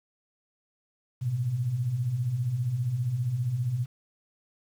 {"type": "beating tone pair", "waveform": "sine", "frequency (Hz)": [110, 125], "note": ["A2", "B2"], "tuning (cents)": [0, 21], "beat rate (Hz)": 15, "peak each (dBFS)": [-34, -26], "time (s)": [1.21, 3.86], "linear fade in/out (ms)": 20, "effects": ["9-bit"]}